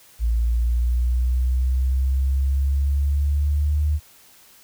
sine linear sweep, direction up, 56.6 to 75.4 Hz, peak -17 dBFS, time 0.19-4 s, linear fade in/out 50 ms, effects white hiss -51 dBFS RMS until 4.63 s

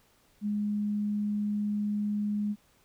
sine tone, 207.7 Hz, G#3, in tune, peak -27 dBFS, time 0.41-2.56 s, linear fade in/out 50 ms, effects pink hiss -65 dBFS RMS until 2.84 s

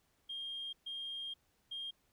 sine tone bursts at uneven times, 3218 Hz, G7, 45 cents sharp, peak -39 dBFS, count 3, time 0.29-0.73 / 0.86-1.34 / 1.71-1.91 s, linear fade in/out 10 ms, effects tanh soft clip ceiling -35 dBFS + pink hiss -75 dBFS RMS until 2.12 s

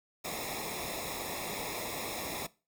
pink noise with comb filter, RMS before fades -38 dBFS, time 0.24-2.47 s, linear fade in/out 10 ms, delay 0.66 ms, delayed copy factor -0.85, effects noise-tail reverb RT60 0.3 s tail -20 dB re dry

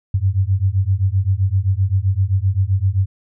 sine beating tone pair, 92.5 / 100.2 Hz, F#2 / G2, 0 / +38 cents, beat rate 7.7 Hz, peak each -17 dBFS, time 0.14-3.06 s, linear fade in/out 5 ms, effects none

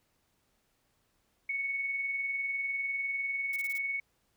sine tone with tremolo, 2217 Hz, C#7, in tune, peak -29 dBFS, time 1.49-4 s, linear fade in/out 5 ms, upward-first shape sine, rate 20 Hz, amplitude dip 40%
blue noise bursts, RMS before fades -46 dBFS, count 5, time 3.53-3.781 s, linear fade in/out 2 ms, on 31 ms, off 24 ms
effects pink hiss -74 dBFS RMS until 4.36 s

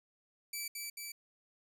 10% pulse tone with echo, 2315 Hz, D7, 25 cents flat, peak -29 dBFS, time 0.53-0.68 s, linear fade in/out 5 ms, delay 220 ms, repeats 2, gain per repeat -2 dB, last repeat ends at 1.12 s, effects none

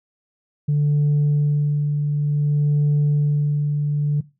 sine tone with tremolo, 146.83 Hz, D3, in tune, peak -12 dBFS, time 0.68-4.21 s, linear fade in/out 10 ms, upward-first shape sine, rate 0.56 Hz, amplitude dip 45%, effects noise-tail reverb RT60 0.3 s tail -20 dB re dry + tanh soft clip ceiling -13 dBFS

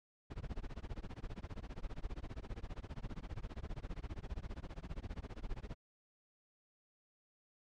brown noise with tremolo, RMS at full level -41 dBFS, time 0.3-5.75 s, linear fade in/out 10 ms, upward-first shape sine, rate 15 Hz, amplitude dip 100%, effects low-pass 5000 Hz 12 dB/octave

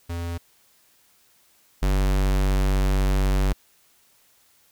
square tone pair in turn, 85.3 / 47.99 Hz, F2 / G1, -40 / -36 cents, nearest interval minor seventh, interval 996 cents, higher first, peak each -28 / -19 dBFS, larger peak second, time 0.09-0.38 / 1.82-3.53 s, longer second, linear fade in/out 10 ms, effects white hiss -60 dBFS RMS until 4.71 s

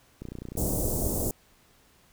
click train, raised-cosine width 3 ms, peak -25 dBFS, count 21, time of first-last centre 0.22-0.887 s, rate 30 Hz
pink band-stop noise, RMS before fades -28 dBFS, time 0.57-1.31 s, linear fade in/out 2 ms, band 650 to 7400 Hz, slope 24 dB/octave
effects pink hiss -61 dBFS RMS until 2.12 s

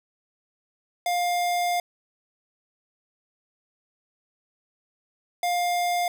square tone pair in turn, 705 / 705 Hz, F5 / F5, +16 / +16 cents, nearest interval unison, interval 0 cents, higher neither, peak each -23 dBFS, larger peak neither, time 1.06-1.8 / 5.43-6.08 s, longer first, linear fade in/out 2 ms, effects none

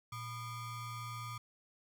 square ring-modulated tone, 552 Hz, C#5, 7 cents flat, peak -39 dBFS, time 0.12-1.38 s, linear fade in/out 5 ms, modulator 669 Hz, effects none

